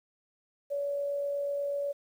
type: tone with amplitude modulation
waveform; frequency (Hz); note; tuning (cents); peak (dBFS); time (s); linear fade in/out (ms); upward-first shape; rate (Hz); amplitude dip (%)
sine; 568; C#5; +42; -28; 0.7-1.93; 20; sine; 48.2; 25
effects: 10-bit